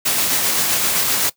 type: noise with tremolo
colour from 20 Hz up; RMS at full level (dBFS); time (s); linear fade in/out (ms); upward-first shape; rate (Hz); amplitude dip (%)
white; -17; 0.05-1.3; 10; sine; 7.7; 25
effects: noise-tail reverb RT60 0.1 s tail -19 dB re dry + high-pass 100 Hz 12 dB/octave